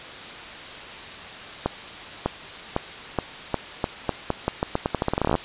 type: accelerating click train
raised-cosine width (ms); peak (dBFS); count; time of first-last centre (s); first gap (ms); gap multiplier
1; -7; 25; 1.66-5.353; 600; 0.84
effects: white hiss -37 dBFS RMS until 5.44 s + resampled to 8000 Hz